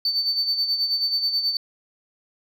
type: tone with tremolo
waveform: sine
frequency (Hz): 4540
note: C#8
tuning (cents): +41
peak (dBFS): -16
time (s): 0.05-1.57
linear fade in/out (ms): 2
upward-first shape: sine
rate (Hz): 9.3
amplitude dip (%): 65
effects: tanh soft clip ceiling -17 dBFS